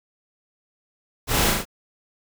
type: noise with echo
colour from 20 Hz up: pink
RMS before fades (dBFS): -22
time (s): 1.27-1.54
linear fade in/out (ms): 50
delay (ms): 38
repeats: 3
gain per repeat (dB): -2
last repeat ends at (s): 1.654
effects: none